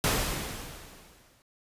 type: noise with exponential decay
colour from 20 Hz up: pink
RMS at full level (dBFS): -24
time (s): 0.04-1.42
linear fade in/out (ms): 0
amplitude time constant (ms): 300
effects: resampled to 32000 Hz